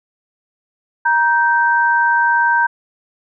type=tone pair together; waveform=sine; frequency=942 / 1559.6 Hz; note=A#5 / G6; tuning=+18 / -9 cents; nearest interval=major sixth; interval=873 cents; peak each=-14 dBFS; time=1.05-2.67 s; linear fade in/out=10 ms; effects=none